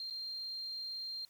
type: tone with dropouts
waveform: sine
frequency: 4186 Hz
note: C8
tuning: in tune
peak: -39 dBFS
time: 0-1.25 s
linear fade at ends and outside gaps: 1 ms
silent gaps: 0.1-0.107 s
effects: white hiss -67 dBFS RMS until 1.29 s